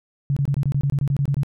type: tone bursts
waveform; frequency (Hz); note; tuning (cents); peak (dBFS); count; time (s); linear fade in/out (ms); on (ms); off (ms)
sine; 140; C#3; +18; -17; 13; 0.3-1.433; 0; 65; 24
effects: none